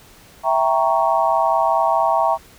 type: chord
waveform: sine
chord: E diminished seventh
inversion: none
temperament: equal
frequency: 659.3 / 784 / 932.3 / 1108.7 Hz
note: E5 / G5 / Bb5 / Db6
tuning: 0 / 0 / 0 / 0 cents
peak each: -19 / -20 / -19 / -22 dBFS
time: 0.43-2.38 s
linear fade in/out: 50 ms
effects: pink hiss -47 dBFS RMS until 2.58 s